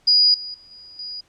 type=tone with level steps; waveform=sine; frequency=4902 Hz; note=D#8; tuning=27 cents flat; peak=-11 / -29 / -45 / -40 / -29 dBFS; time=0.07-1.21 s; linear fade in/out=10 ms; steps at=0.34 / 0.54 / 0.71 / 0.99 s; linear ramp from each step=2 ms; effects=pink hiss -60 dBFS RMS until 1.28 s + low-pass 8000 Hz 12 dB/octave